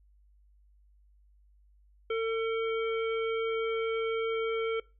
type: harmonic tone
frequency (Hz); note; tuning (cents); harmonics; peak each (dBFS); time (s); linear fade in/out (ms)
450.6; A4; +41; 1 / 3 / 5 / 7; -28 / -38 / -40 / -44; 2.1-4.8; 5
effects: noise-tail reverb RT60 0.3 s tail -22 dB re dry + added 50 Hz sine -59 dBFS peak until 4.99 s